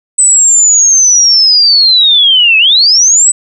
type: linear two-way sweep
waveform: sine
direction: down then up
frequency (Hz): 8100 to 2543 to 8100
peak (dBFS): -3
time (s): 0.18-3.32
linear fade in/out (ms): 10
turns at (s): 2.58
effects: none